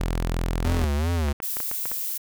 sawtooth tone, 42.26 Hz, E1, 44 cents sharp, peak -19 dBFS, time 0-0.85 s, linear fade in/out 10 ms
square tone with vibrato, 78.6 Hz, D#2, 18 cents sharp, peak -22 dBFS, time 0.64-1.33 s, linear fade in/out 10 ms, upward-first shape sine, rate 2.6 Hz, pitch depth 170 cents each way
clicks, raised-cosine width 0.5 ms, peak -18 dBFS, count 7, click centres 1.285 / 1.402 / 1.569 / 1.603 / 1.714 / 1.856 / 1.916 s
violet noise, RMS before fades -29 dBFS, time 1.42-2.18 s, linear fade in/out 10 ms
effects none

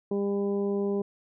harmonic tone, 200.4 Hz, G3, 38 cents sharp, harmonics 1 / 2 / 3 / 4 / 5, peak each -29 / -27 / -40 / -45 / -47 dBFS, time 0.11-1.02 s, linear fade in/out 5 ms, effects none

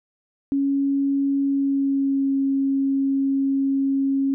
sine tone with pitch glide, 277.2 to 272.8 Hz, C#4 to C#4, 0 to -28 cents, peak -18 dBFS, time 0.52-4.34 s, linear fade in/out 0 ms, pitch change -28 cents, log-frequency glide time 1.44-2.36 s, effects none

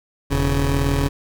20% pulse tone pair together, 40.81 / 139.5 Hz, E1 / C#3, -17 / +11 cents, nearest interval octave + major sixth, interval 2128 cents, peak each -15 dBFS, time 0.3-1.09 s, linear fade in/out 20 ms, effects none

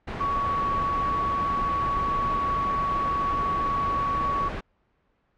sine tone in noise, 1122 Hz, C#6, 21 cents sharp, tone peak -23 dBFS, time 0.2-4.49 s, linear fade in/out 10 ms, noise pink, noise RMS -31 dBFS, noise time 0.07-4.61 s, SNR +5 dB, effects pink hiss -69 dBFS RMS until 5.37 s + low-pass 2000 Hz 12 dB/octave

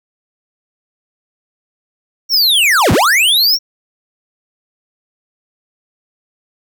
square linear two-way sweep, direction down then up, 5700 to 61.2 to 5700 Hz, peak -9 dBFS, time 2.29-3.59 s, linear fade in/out 50 ms, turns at 2.92 s, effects none

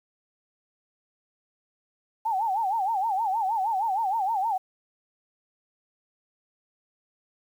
sine tone with vibrato, 830.6 Hz, G#5, in tune, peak -23 dBFS, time 2.25-4.58 s, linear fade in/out 10 ms, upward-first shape sine, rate 6.4 Hz, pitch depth 190 cents each way, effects 9-bit

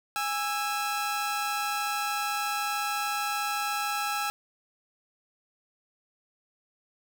sawtooth tone pair together, 823.3 / 1324 Hz, G#5 / E6, -15 / +7 cents, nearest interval minor sixth, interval 822 cents, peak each -27 dBFS, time 0.16-4.3 s, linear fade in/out 0 ms, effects 8-bit

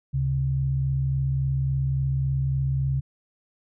sine tone pair together, 71 / 134.57 Hz, C#2 / C3, +42 / +49 cents, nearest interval major seventh, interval 1107 cents, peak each -29 / -22 dBFS, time 0.13-3.01 s, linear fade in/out 20 ms, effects none

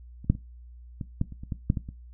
clicks, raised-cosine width 5 ms, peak -29 / -7 / -26 / -20 / -12 / -29 / -27 / -18 / -9 / -17 / -26 dBFS, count 11, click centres 0.245 / 0.3 / 0.351 / 1.012 / 1.214 / 1.323 / 1.435 / 1.522 / 1.701 / 1.772 / 1.889 s, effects noise-tail reverb RT60 0.2 s tail -17 dB re dry + added 60 Hz sine -44 dBFS peak until 2.13 s

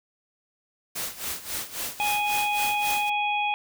white noise with tremolo, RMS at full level -30 dBFS, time 0.95-3.1 s, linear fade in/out 10 ms, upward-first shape sine, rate 3.7 Hz, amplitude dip 80%
harmonic tone, 830 Hz, G#5, 1 cent flat, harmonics 1 / 3 / 4, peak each -25 / -27 / -35 dBFS, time 2-3.54 s, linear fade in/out 0 ms
effects none

